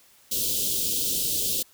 white band-stop noise, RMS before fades -26 dBFS, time 0.31-1.63 s, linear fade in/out 10 ms, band 530 to 3000 Hz, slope 48 dB/octave, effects white hiss -57 dBFS RMS until 1.73 s

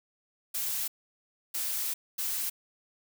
blue noise bursts at uneven times, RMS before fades -32 dBFS, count 3, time 0.54-0.88 / 1.54-1.94 / 2.18-2.5 s, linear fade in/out 10 ms, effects none

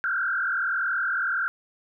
sine tone with frequency modulation, 1480 Hz, F#6, in tune, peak -23 dBFS, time 0.04-1.48 s, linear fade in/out 0 ms, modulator 41.4 Hz, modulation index 2.8, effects none

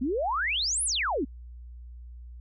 sine exponential two-way sweep, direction up then down, 233.1 to 11150 to 233.1 Hz, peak -25 dBFS, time 0.01-1.25 s, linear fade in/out 10 ms, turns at 0.84 s, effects added 60 Hz sine -41 dBFS peak until 2.4 s

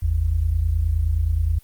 sine tone pair together, 51.34 / 80.9 Hz, G#1 / E2, -19 / -32 cents, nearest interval minor sixth, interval 787 cents, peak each -22 / -19 dBFS, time 0.02-1.59 s, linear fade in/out 10 ms, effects white hiss -55 dBFS RMS until 1.63 s + Opus 32 kbps

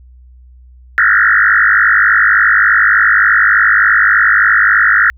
sine tone with frequency modulation, 1632 Hz, G#6, 31 cents flat, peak -6 dBFS, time 0.98-5.1 s, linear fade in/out 0 ms, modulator 51.7 Hz, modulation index 5.5, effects added 62 Hz sine -37 dBFS peak until 5.17 s

